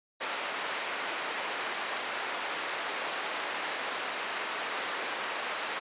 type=band-pass noise; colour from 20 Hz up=white; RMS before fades=-35 dBFS; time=0.2-5.8 s; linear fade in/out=20 ms; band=450 to 2200 Hz; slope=12 dB/octave; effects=resampled to 8000 Hz